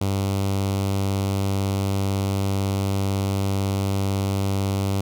sawtooth tone with notch filter, 98 Hz, G2, in tune, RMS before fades -23 dBFS, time 0.01-5.01 s, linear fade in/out 5 ms, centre 1700 Hz, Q 1.4, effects none

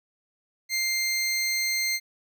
20% pulse tone, 2100 Hz, C7, 6 cents sharp, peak -19 dBFS, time 0.69-2 s, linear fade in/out 50 ms, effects none

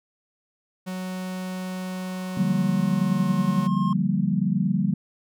45% pulse tone, 185 Hz, F#3, in tune, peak -29 dBFS, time 0.86-3.68 s, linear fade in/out 20 ms
triangle tone with exponential growth, 1068 Hz, C6, 35 cents sharp, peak -25 dBFS, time 0.89-3.93 s, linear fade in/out 2 ms, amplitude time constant 660 ms
sine chord, G minor seventh, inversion second, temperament equal, 146.83 / 174.61 / 196 / 233.1 Hz, D3 / F3 / G3 / Bb3, 0 / 0 / 0 / 0 cents, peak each -28 / -25 / -23 / -29 dBFS, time 2.37-4.94 s, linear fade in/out 5 ms
effects none

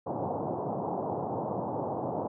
white band-pass noise, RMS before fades -33 dBFS, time 0.06-2.28 s, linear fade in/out 10 ms, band 100 to 920 Hz, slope 48 dB/octave, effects none

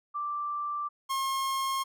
sine / 45% pulse tone pair in turn, 1174.7 / 1074.3 Hz, D6 / C6, 0 / +45 cents, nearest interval major second, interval 155 cents, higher first, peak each -30 / -28 dBFS, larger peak second, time 0.14-0.89 / 1.09-1.84 s, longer neither, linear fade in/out 20 ms, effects none

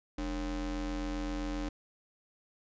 square ring-modulated tone, 126.2 Hz, B2, 38 cents sharp, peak -31 dBFS, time 0.18-1.69 s, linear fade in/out 5 ms, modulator 170 Hz, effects resampled to 16000 Hz

